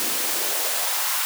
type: noise with high-pass filter sweep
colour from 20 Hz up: white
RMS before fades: -24 dBFS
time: 0-1.25 s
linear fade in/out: 0 ms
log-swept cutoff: 230 to 1100 Hz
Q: 1.8
effects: none